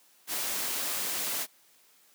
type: noise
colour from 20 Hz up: white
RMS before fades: -32 dBFS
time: 0.27-1.47 s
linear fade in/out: 50 ms
effects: white hiss -62 dBFS RMS until 2.14 s + high-pass 200 Hz 12 dB/octave